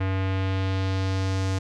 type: tone with low-pass filter sweep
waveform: square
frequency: 95.3 Hz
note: G2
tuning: 48 cents flat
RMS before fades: -25 dBFS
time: 0-1.59 s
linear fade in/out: 10 ms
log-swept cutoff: 2300 to 6900 Hz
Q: 1.4
effects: none